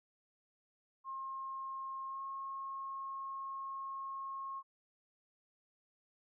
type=tone with pitch glide; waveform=sine; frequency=1070 to 1082.4 Hz; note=C6 to C#6; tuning=+38 to -42 cents; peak=-40 dBFS; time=1.04-4.63 s; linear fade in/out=50 ms; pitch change=+20 cents; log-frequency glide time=2.07-2.21 s; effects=none